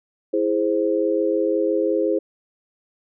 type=chord; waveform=sine; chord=E augmented; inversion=none; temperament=equal; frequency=329.6 / 415.3 / 523.3 Hz; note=E4 / G#4 / B#4; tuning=0 / 0 / 0 cents; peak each=-22 dBFS; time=0.33-2.19 s; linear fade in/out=10 ms; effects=none